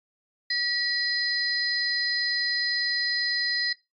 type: tone cluster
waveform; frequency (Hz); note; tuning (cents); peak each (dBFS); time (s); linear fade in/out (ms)
sine; 1931 / 4129 / 4939; B6 / C8 / D#8; -39 / -24 / -14; -28; 0.5-3.73; 5
effects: noise-tail reverb RT60 0.2 s tail -18 dB re dry + MP3 48 kbps